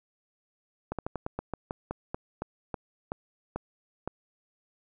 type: slowing click train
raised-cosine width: 1 ms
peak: -18 dBFS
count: 15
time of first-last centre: 0.92-4.076 s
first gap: 67 ms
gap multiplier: 1.17
effects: none